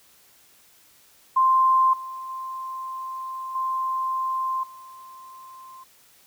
sine tone with level steps, 1046.5 Hz, C6, in tune, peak -15 / -32 / -30 / -23 / -41 dBFS, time 1.36-5.84 s, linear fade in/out 10 ms, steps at 1.93 / 2.29 / 3.55 / 4.63 s, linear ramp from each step 5 ms, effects white hiss -56 dBFS RMS until 6.26 s

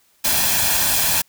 white noise with comb filter, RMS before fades -18 dBFS, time 0.24-1.22 s, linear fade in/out 10 ms, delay 1.2 ms, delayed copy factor +0.55, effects white hiss -59 dBFS RMS until 1.28 s

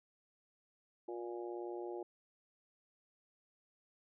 harmonic tone, 118.4 Hz, A#2, 27 cents sharp, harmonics 3 / 4 / 5 / 6 / 7, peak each -42 / -49 / -51 / -54 / -51 dBFS, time 1.08-2.03 s, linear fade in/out 5 ms, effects none

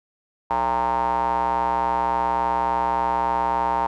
square tone with band-pass filter, 61.74 Hz, B1, in tune, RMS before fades -22 dBFS, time 0.5-3.87 s, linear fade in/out 5 ms, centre 900 Hz, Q 8.1, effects none

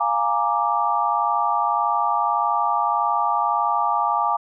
sine chord, Bb dominant seventh, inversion second, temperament equal, 698.5 / 830.6 / 932.3 / 1174.7 Hz, F5 / Ab5 / Bb5 / D6, 0 / 0 / 0 / 0 cents, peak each -26 / -23 / -24 / -22 dBFS, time 0-4.37 s, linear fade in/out 10 ms, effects none

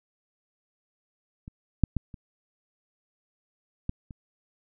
clicks, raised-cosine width 5 ms, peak -28 / -7 / -14 / -29 / -16 / -29 dBFS, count 6, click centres 1.479 / 1.837 / 1.967 / 2.142 / 3.894 / 4.108 s, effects none

